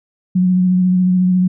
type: tone with vibrato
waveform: sine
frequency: 182.8 Hz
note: F#3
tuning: 21 cents flat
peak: -10 dBFS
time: 0.35-1.48 s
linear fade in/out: 10 ms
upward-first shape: sine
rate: 14 Hz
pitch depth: 21 cents each way
effects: none